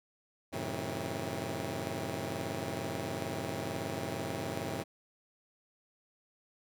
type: chord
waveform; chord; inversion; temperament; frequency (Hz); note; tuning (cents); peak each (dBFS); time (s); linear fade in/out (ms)
10% pulse; F# diminished seventh; none; just; 92.5 / 111 / 133.2 / 159.84; F#2 / A2 / C3 / Eb3; 0 / +16 / +31 / +47; -33; 0.52-4.84; 20
effects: none